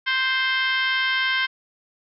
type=harmonic tone with a mistuned harmonic; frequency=523.3 Hz; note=C5; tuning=in tune; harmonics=2 / 3 / 4 / 5 / 6 / 7 / 8 / 9 / 10; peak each=-30 / -23 / -25 / -34 / -27 / -35 / -39 / -40 / -39 dBFS; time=0.06-1.47 s; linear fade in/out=20 ms; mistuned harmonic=9; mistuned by=-25 cents; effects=none